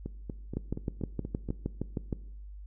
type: two click trains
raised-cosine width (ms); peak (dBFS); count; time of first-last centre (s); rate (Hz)
3; -18 / -23; 11 / 7; 0.57-2.128 / 0.06-1.489; 6.42 / 4.2
effects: noise-tail reverb RT60 0.8 s tail -19 dB re dry + added 50 Hz sine -42 dBFS peak until 2.66 s